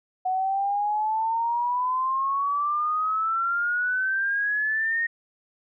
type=exponential sweep; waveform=sine; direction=up; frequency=738 to 1864.7 Hz; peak=-22 dBFS; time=0.25-5.07 s; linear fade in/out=10 ms; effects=none